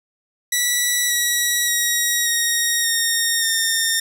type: tone with pitch steps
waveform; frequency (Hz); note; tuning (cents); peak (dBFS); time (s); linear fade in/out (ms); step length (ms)
10% pulse; 1953 / 1926.1 / 1899.6 / 1873.4 / 1847.7 / 1822.2; B6 / B6 / A#6 / A#6 / A#6 / A#6; -20 / -44 / +32 / +8 / -16 / -40; -8; 0.52-4; 5; 580
effects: none